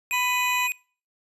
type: tone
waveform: square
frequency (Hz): 2489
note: D#7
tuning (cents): 0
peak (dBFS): -25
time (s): 0.11-0.72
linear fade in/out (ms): 0
type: harmonic tone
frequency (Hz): 995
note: B5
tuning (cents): +13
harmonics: 1 / 2 / 3 / 4 / 6 / 7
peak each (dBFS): -26 / -31 / -34 / -38 / -42 / -43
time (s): 0.12-0.68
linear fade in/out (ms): 20
effects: noise-tail reverb RT60 0.4 s tail -23 dB re dry + resampled to 32000 Hz